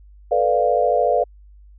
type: chord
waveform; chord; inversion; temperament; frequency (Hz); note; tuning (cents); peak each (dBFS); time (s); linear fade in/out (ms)
sine; B half-diminished seventh; third; equal; 440 / 493.9 / 587.3 / 698.5; A4 / B4 / D5 / F5; 0 / 0 / 0 / 0; -23 / -20 / -20 / -19; 0.31-1.24; 10
effects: added 50 Hz sine -43 dBFS peak until 1.78 s

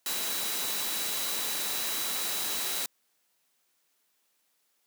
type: tone in noise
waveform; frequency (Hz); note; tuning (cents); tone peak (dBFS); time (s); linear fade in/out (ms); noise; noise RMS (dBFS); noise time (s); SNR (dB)
sine; 3924; B7; -12; -38; 0.06-2.86; 2; white; -32; 0.06-2.86; -9
effects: white hiss -73 dBFS RMS until 4.86 s + high-pass 200 Hz 12 dB/octave

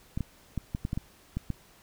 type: clicks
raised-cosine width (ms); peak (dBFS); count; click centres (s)
5; -18; 9; 0.175 / 0.207 / 0.577 / 0.749 / 0.851 / 0.931 / 0.975 / 1.37 / 1.503
effects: pink hiss -58 dBFS RMS until 1.82 s

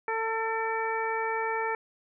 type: harmonic tone with a mistuned harmonic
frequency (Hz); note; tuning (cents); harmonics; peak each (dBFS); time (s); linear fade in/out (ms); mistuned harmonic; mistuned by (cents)
447.4; A4; +29; 1 / 2 / 3 / 4 / 5; -32 / -31 / -36 / -35 / -37; 0.08-1.75; 2; 5; +41
effects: none

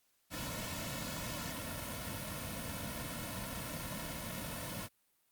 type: noise with comb filter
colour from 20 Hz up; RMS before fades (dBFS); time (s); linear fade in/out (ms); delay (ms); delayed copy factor
pink; -41; 0.3-4.89; 50; 2.5; -0.85
effects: white hiss -75 dBFS RMS until 5.31 s + Opus 48 kbps

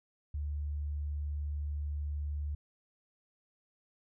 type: tone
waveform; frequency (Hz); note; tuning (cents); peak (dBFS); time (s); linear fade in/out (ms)
sine; 73.42; D2; 0; -33; 0.34-2.55; 5
effects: none

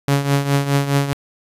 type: tone with tremolo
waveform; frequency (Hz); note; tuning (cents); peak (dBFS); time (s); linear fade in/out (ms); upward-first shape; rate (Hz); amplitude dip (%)
sawtooth; 140.5; C#3; +24; -8; 0.08-1.13; 0; triangle; 4.8; 75
effects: resampled to 32000 Hz

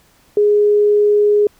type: tone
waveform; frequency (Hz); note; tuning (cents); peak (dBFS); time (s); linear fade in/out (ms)
sine; 415.3; G#4; 0; -9; 0.37-1.47; 2
effects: pink hiss -53 dBFS RMS until 1.59 s

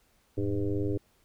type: tone with frequency modulation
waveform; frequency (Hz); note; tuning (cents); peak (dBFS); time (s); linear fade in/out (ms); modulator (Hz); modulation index
sine; 206.7; G#3; -8; -26; 0.37-0.98; 10; 98; 2.5
effects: pink hiss -67 dBFS RMS until 1.24 s

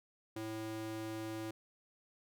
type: tone with high-pass filter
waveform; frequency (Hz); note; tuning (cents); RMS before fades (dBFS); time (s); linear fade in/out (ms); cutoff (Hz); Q
square; 110; A2; 0; -42; 0.36-1.51; 5; 230; 8.4
effects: none

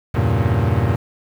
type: chord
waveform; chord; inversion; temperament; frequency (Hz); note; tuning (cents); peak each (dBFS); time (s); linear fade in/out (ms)
40% pulse; E diminished seventh; none; equal; 82.41 / 98 / 116.54 / 138.59; E2 / G2 / Bb2 / Db3; 0 / 0 / 0 / 0; -21 / -19 / -18 / -23; 0.14-0.96; 10
effects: low-pass 2000 Hz 12 dB/octave + 7-bit

